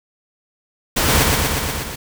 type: noise with echo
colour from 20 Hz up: pink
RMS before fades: -17 dBFS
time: 0.96-1.24 s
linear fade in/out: 10 ms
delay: 120 ms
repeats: 6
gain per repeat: -2 dB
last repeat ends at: 1.96 s
effects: none